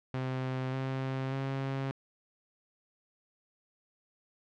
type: tone with pitch steps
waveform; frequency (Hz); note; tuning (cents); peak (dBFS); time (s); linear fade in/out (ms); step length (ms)
sawtooth; 130 / 132.58 / 135.21; C3 / C3 / C#3; -11 / +23 / -43; -28; 0.14-1.91; 0; 590
effects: low-pass 3000 Hz 12 dB/octave